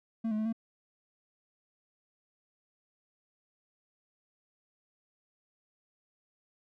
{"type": "tone with pitch steps", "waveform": "triangle", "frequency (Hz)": [225.6, 213.9, 217.5, 226.2], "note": ["A3", "A3", "A3", "A3"], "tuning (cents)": [44, -49, -20, 48], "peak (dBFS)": -27, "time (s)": [0.24, 0.528], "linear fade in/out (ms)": 10, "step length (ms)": 72, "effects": []}